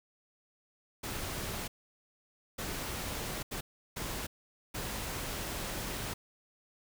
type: noise bursts at uneven times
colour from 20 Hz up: pink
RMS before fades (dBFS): -38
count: 5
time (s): 1.03-1.68 / 2.58-3.43 / 3.51-3.61 / 3.96-4.27 / 4.74-6.14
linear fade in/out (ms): 10
effects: none